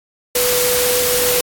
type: tone in noise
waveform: sine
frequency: 493.9 Hz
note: B4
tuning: in tune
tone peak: -17 dBFS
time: 0.35-1.41 s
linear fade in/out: 5 ms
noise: white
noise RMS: -17 dBFS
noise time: 0.35-1.41 s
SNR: -3 dB
effects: AAC 64 kbps